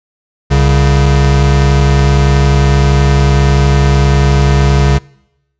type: tone pair together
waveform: square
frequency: 66.97 / 139.3 Hz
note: C2 / C#3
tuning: +41 / +9 cents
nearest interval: octave + minor second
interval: 1268 cents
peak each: -10 dBFS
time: 0.5-4.99 s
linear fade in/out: 20 ms
effects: noise-tail reverb RT60 0.9 s tail -25 dB re dry + resampled to 16000 Hz